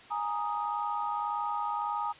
sine chord, Ab suspended second, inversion none, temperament equal, 830.6 / 932.3 / 1244.5 Hz, Ab5 / Bb5 / Eb6, 0 / 0 / 0 cents, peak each -34 dBFS, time 0.1-2.13 s, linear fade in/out 20 ms, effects white hiss -52 dBFS RMS until 2.19 s + resampled to 8000 Hz

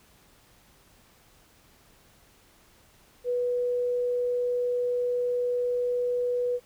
sine tone, 490.4 Hz, B4, 12 cents flat, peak -24 dBFS, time 3.24-6.6 s, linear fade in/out 50 ms, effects pink hiss -59 dBFS RMS until 6.65 s

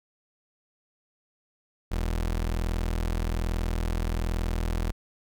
30% pulse tone, 41.2 Hz, E1, in tune, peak -23 dBFS, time 1.91-4.92 s, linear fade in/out 10 ms, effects none

